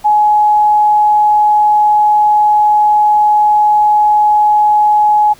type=tone; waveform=sine; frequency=842 Hz; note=G#5; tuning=24 cents sharp; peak=-6 dBFS; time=0.04-5.34 s; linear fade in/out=20 ms; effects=pink hiss -42 dBFS RMS until 5.39 s